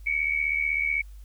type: tone pair together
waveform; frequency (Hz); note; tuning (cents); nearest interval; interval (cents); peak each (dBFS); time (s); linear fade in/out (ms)
sine; 2217 / 2293; C#7 / D7; 0 / -42; minor second; 58; -26; 0.06-1.02; 10
effects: added 50 Hz sine -41 dBFS peak until 1.24 s + white hiss -63 dBFS RMS until 1.24 s